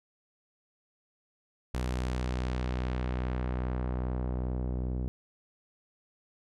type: tone with low-pass filter sweep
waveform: sawtooth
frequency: 62.5 Hz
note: B1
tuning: 21 cents sharp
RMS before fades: -32 dBFS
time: 1.74-5.08 s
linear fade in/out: 0 ms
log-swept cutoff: 11000 to 390 Hz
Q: 0.73
effects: none